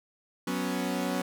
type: chord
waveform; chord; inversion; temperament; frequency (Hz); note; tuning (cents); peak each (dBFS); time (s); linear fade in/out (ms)
sawtooth; F# suspended fourth; none; equal; 185 / 246.9 / 277.2; F#3 / B3 / C#4; 0 / 0 / 0; -29; 0.47-1.22; 5
effects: none